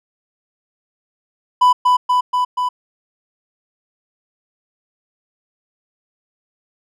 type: tone with echo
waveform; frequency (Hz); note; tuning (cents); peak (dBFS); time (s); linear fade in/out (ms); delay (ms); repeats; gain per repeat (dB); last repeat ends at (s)
triangle; 995; B5; +13; -6; 1.61-1.73; 10; 240; 4; -2; 2.69
effects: none